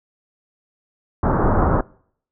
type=low-pass noise; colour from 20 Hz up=pink; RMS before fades=-17 dBFS; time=1.23-1.81 s; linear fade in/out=5 ms; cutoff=1400 Hz; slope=48 dB/octave; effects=noise-tail reverb RT60 0.6 s tail -24 dB re dry